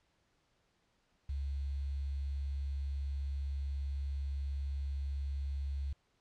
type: tone with quantisation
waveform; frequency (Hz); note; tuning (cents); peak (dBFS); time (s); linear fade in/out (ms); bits
sine; 69.3; C#2; 0; -34; 1.29-5.93; 5; 10
effects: pink hiss -75 dBFS RMS until 6.2 s + low-pass 6000 Hz 12 dB/octave